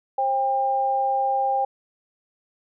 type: tone pair together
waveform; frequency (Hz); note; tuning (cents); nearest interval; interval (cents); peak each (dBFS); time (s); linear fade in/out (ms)
sine; 533 / 798.6; C5 / G5; +32 / +32; perfect fifth; 700; -27 / -20; 0.18-1.65; 5
effects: none